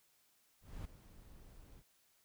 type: noise with ADSR envelope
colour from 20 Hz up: brown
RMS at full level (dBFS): -44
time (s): 0.61-1.84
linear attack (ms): 240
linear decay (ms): 4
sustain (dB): -14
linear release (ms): 63
effects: white hiss -73 dBFS RMS until 2.24 s